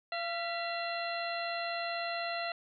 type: harmonic tone with a mistuned harmonic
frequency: 683 Hz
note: F5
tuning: 39 cents flat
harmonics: 1 / 2 / 3 / 4 / 5 / 6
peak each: -36 / -41 / -41 / -42 / -51 / -42 dBFS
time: 0.12-2.52 s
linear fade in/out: 2 ms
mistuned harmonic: 3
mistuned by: -65 cents
effects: none